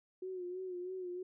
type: tone with vibrato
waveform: sine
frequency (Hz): 365.1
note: F#4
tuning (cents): -23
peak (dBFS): -39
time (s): 0.22-1.23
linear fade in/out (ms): 5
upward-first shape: sine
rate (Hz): 3.1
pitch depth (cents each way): 52
effects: none